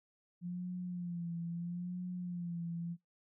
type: tone with vibrato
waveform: sine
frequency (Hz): 174.61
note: F3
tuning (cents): 0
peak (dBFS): -37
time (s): 0.41-2.97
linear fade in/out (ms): 50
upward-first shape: sine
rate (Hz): 0.76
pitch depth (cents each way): 57
effects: noise-tail reverb RT60 0.2 s tail -25 dB re dry

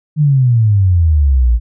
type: exponential sweep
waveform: sine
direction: down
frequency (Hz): 155.56 to 55.2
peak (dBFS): -7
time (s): 0.16-1.6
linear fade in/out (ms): 50
effects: none

